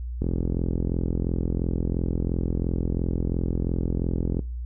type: click train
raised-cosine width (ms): 3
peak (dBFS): -13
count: 180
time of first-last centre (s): 0.22-4.392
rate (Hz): 42.9
effects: noise-tail reverb RT60 0.3 s tail -22 dB re dry + added 60 Hz sine -29 dBFS peak until 4.65 s